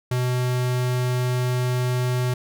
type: tone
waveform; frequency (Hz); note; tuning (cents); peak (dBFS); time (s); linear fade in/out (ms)
square; 125.2; B2; +24; -21; 0.11-2.34; 5
effects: none